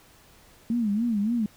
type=tone with vibrato; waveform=sine; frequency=220 Hz; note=A3; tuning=in tune; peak=-22 dBFS; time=0.7-1.46 s; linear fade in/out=2 ms; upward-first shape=sine; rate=3.5 Hz; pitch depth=160 cents each way; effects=pink hiss -55 dBFS RMS until 1.56 s